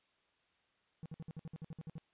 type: tone bursts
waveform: triangle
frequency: 160 Hz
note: D#3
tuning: 49 cents sharp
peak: -40 dBFS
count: 12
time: 1.03-1.981 s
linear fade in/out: 0 ms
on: 27 ms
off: 57 ms
effects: white hiss -75 dBFS RMS until 2.13 s + resampled to 8000 Hz